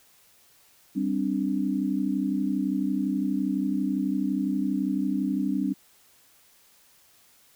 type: chord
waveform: sine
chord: G suspended fourth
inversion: none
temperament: equal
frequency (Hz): 196 / 261.6 / 293.7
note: G3 / C4 / D4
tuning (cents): 0 / 0 / 0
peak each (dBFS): -28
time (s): 0.95-5.74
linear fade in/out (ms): 20
effects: white hiss -59 dBFS RMS until 7.55 s